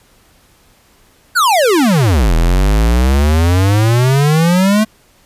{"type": "exponential two-way sweep", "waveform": "square", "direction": "down then up", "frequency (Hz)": [1562, 39.6, 220.7], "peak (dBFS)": -9, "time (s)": [1.35, 4.85], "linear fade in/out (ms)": 20, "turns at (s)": 2.34, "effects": ["pink hiss -50 dBFS RMS until 5.25 s", "resampled to 32000 Hz"]}